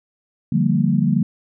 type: chord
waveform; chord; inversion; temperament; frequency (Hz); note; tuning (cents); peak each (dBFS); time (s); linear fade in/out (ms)
sine; G minor seventh; second; equal with one note detuned; 146.83 / 174.61 / 196 / 230.1; D3 / F3 / G3 / Bb3; 0 / 0 / 0 / -22; -20; 0.52-1.23; 5
effects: none